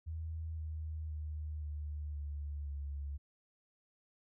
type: tone with pitch steps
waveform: sine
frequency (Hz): 80.3 / 78.33 / 76.41 / 74.53 / 72.71 / 70.92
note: E2 / D#2 / D#2 / D2 / D2 / C#2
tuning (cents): -45 / +12 / -31 / +26 / -17 / +40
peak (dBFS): -38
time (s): 0.06-3.18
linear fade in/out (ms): 20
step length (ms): 520
effects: none